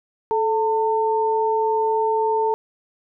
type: tone pair together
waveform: sine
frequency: 435.6 / 900.9 Hz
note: A4 / A5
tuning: -17 / +41 cents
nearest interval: octave + minor second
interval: 1258 cents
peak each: -20 dBFS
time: 0.31-2.54 s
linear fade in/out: 0 ms
effects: none